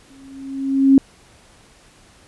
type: tone with exponential growth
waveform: sine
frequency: 271 Hz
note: C#4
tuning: 39 cents flat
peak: -5 dBFS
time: 0.1-0.98 s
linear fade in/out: 1 ms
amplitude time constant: 190 ms
effects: pink hiss -50 dBFS RMS until 2.27 s + resampled to 24000 Hz